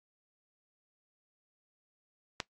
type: click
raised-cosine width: 0.2 ms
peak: -15 dBFS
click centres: 2.402 s
effects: noise-tail reverb RT60 0.1 s tail -18 dB re dry + AAC 32 kbps